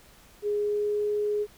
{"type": "tone with pitch glide", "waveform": "sine", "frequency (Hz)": [414.6, 417.2], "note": ["G#4", "G#4"], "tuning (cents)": [-3, 8], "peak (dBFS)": -24, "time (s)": [0.42, 1.47], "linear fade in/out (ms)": 50, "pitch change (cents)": 11, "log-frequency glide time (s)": [0.6, 1.08], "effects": ["pink hiss -55 dBFS RMS until 1.57 s"]}